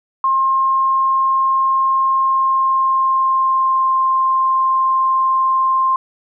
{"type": "tone with pitch glide", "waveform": "sine", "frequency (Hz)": [1065, 1053.4], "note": ["C6", "C6"], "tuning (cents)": [30, 11], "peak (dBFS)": -12, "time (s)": [0.24, 5.96], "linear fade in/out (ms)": 2, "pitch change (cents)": -19, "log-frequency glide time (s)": [2.19, 3.96], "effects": []}